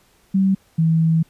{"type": "tone pair in turn", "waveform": "sine", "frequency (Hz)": [192.6, 162.34], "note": ["G3", "E3"], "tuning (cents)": [-30, -26], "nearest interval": "minor third", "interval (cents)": 296, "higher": "first", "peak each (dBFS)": -13, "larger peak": "neither", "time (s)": [[0.34, 0.55], [0.78, 1.23]], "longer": "second", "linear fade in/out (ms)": 10, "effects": ["pink hiss -57 dBFS RMS until 1.29 s", "resampled to 32000 Hz"]}